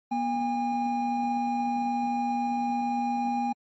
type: tone pair together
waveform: triangle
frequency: 241.1 / 811 Hz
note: B3 / G#5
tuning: -41 / -41 cents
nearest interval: octave + major sixth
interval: 2100 cents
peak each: -27 / -25 dBFS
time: 0.11-3.53 s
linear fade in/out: 10 ms
effects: MP3 32 kbps